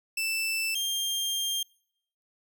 sawtooth tone pair in turn, 2652 / 3197 Hz, E7 / G7, +10 / +33 cents, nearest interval minor third, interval 323 cents, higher second, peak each -24 dBFS, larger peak neither, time 0.17-0.75 / 0.75-1.63 s, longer second, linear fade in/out 5 ms, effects noise-tail reverb RT60 0.7 s tail -26 dB re dry

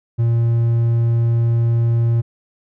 triangle tone, 116.54 Hz, A#2, in tune, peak -11 dBFS, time 0.18-2.22 s, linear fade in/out 20 ms, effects none

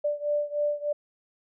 sine beating tone pair, 587.3 / 590.6 Hz, D5 / D5, 0 / +10 cents, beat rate 3.3 Hz, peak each -27 / -29 dBFS, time 0.04-0.93 s, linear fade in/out 10 ms, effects none

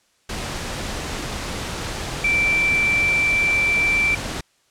sine tone in noise, 2340 Hz, D7, 7 cents flat, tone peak -16 dBFS, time 2.24-4.15 s, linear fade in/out 5 ms, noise pink, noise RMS -28 dBFS, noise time 0.29-4.41 s, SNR +9 dB, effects white hiss -62 dBFS RMS until 4.7 s + low-pass 8000 Hz 12 dB/octave

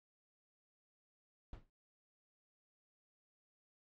brown noise with exponential decay, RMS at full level -44 dBFS, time 1.53-1.7 s, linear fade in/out 2 ms, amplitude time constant 35 ms, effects low-pass 4000 Hz 12 dB/octave + AAC 48 kbps

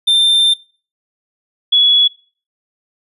triangle / sine tone pair in turn, 3584 / 3383 Hz, A7 / G#7, +31 / +31 cents, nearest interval minor second, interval 100 cents, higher first, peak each -7 dBFS, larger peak neither, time 0.07-0.54 / 1.72-2.08 s, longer first, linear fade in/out 10 ms, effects noise-tail reverb RT60 0.4 s tail -21 dB re dry + resampled to 32000 Hz

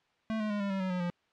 square tone with pitch steps, 220.6 / 213.5 / 206.5 / 199.85 / 193.38 / 187.12 / 181.06 / 175.19 Hz, A3 / G#3 / G#3 / G3 / G3 / F#3 / F#3 / F3, +5 / +48 / -10 / +34 / -23 / +20 / -37 / +6 cents, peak -31 dBFS, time 0.3-1.1 s, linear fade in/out 0 ms, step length 100 ms, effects white hiss -71 dBFS RMS until 1.32 s + low-pass 3000 Hz 12 dB/octave

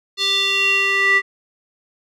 square tone with band-pass filter sweep, 392.9 Hz, G4, 4 cents sharp, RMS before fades -17 dBFS, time 0.17-1.22 s, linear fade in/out 50 ms, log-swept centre 4000 to 1900 Hz, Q 5.3, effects none

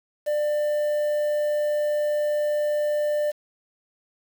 triangle tone with quantisation, 595 Hz, D5, 22 cents sharp, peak -19 dBFS, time 0.26-3.32 s, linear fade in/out 20 ms, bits 7, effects none

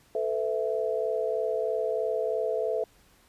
sine chord, A suspended second, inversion none, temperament equal with one note detuned, 440 / 503.1 / 659.3 Hz, A4 / B4 / E5, 0 / +32 / 0 cents, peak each -29 / -31 / -30 dBFS, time 0.15-2.84 s, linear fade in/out 2 ms, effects pink hiss -61 dBFS RMS until 3.28 s + resampled to 32000 Hz

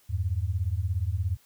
sine beating tone pair, 82.9 / 99.9 Hz, E2 / G2, +10 / +33 cents, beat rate 17 Hz, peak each -28 dBFS, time 0.09-1.37 s, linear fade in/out 20 ms, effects white hiss -62 dBFS RMS until 1.45 s

